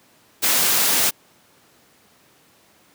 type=noise; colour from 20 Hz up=white; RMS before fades=-18 dBFS; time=0.42-1.11 s; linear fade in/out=20 ms; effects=pink hiss -55 dBFS RMS until 2.94 s + high-pass 150 Hz 12 dB/octave